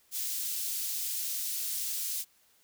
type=high-pass noise; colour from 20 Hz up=white; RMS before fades=-34 dBFS; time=0.11-2.25 s; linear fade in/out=50 ms; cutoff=4300 Hz; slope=12 dB/octave; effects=white hiss -66 dBFS RMS until 2.63 s

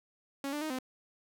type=tone with pitch steps; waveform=sawtooth; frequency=276.6 / 295.3 / 311.7 / 257.6 Hz; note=C#4 / D4 / D#4 / C4; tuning=-4 / +10 / +3 / -27 cents; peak=-30 dBFS; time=0.44-0.788 s; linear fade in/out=2 ms; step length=87 ms; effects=none

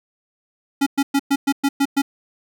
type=tone bursts; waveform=square; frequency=278.2 Hz; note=C#4; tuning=6 cents sharp; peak=-15 dBFS; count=8; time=0.81-2.02 s; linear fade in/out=10 ms; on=55 ms; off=110 ms; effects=none

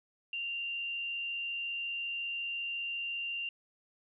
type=tone with frequency modulation; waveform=sine; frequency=2780 Hz; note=F7; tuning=9 cents flat; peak=-34 dBFS; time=0.33-3.49 s; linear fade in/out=2 ms; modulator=74.5 Hz; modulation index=0.52; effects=none

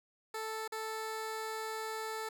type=tone with dropouts; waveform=15% pulse; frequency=440 Hz; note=A4; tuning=in tune; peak=-31 dBFS; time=0.34-2.29 s; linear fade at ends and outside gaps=5 ms; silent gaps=0.678-0.721 s; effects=none

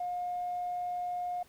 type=tone with tanh clipping; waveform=triangle; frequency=714 Hz; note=F5; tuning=38 cents sharp; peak=-32 dBFS; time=0-1.43 s; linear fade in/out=5 ms; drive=4 dB; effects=pink hiss -62 dBFS RMS until 1.48 s

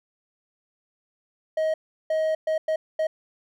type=tone bursts at uneven times; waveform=triangle; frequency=631 Hz; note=D#5; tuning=24 cents sharp; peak=-19 dBFS; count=5; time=1.57-1.74 / 2.1-2.35 / 2.47-2.58 / 2.68-2.76 / 2.99-3.07 s; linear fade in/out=5 ms; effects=none

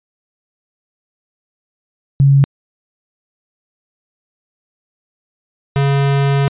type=tone pair in turn; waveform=sine / square; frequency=138.59 / 139.35 Hz; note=C#3 / C#3; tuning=0 / +9 cents; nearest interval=unison; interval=9 cents; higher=second; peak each=-6 / -12 dBFS; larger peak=first; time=2.2-2.44 / 5.76-6.48 s; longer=second; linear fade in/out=0 ms; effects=resampled to 8000 Hz

